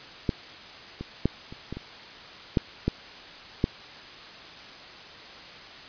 clicks, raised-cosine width 3 ms, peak -10 / -21 / -8 / -27 / -20 / -23 / -7 / -10 / -8 dBFS, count 9, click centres 0.292 / 1.01 / 1.256 / 1.525 / 1.726 / 1.77 / 2.572 / 2.88 / 3.641 s, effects white hiss -44 dBFS RMS until 5.88 s + resampled to 11025 Hz

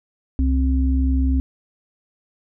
sine tone pair together, 66.3 / 263.5 Hz, C2 / C4, +23 / +12 cents, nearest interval 2 octaves, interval 2389 cents, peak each -16 / -22 dBFS, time 0.39-1.4 s, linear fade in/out 0 ms, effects none

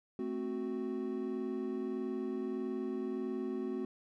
triangle chord, F# diminished, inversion first, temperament equal, 220 / 261.6 / 370 Hz, A3 / C4 / F#4, 0 / 0 / 0 cents, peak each -39 / -37 / -36 dBFS, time 0.19-3.85 s, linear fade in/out 2 ms, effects none

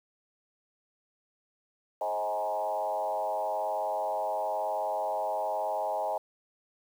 sine tone with frequency modulation, 730 Hz, F#5, 24 cents flat, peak -28 dBFS, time 2.01-6.18 s, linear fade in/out 5 ms, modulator 99 Hz, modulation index 1.9, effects 9-bit

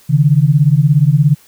sine beating tone pair, 138.3 / 155.3 Hz, C#3 / D#3, -4 / -3 cents, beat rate 17 Hz, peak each -10 dBFS, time 0.09-1.35 s, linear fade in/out 20 ms, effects white hiss -47 dBFS RMS until 1.47 s

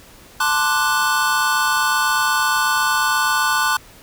square chord, D dominant seventh, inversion second, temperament equal, 880 / 1046.5 / 1174.7 / 1480 Hz, A5 / C6 / D6 / F#6, 0 / 0 / 0 / 0 cents, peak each -24 / -23 / -23 / -20 dBFS, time 0.4-3.77 s, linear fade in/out 5 ms, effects pink hiss -45 dBFS RMS until 4.02 s

